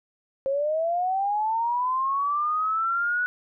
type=linear sweep; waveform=sine; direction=up; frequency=532 to 1480 Hz; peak=-22 dBFS; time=0.46-3.26 s; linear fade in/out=0 ms; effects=none